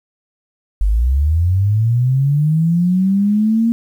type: linear sweep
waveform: sine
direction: up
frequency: 46.25 to 233.1 Hz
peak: -11 dBFS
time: 0.81-3.72 s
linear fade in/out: 0 ms
effects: 8-bit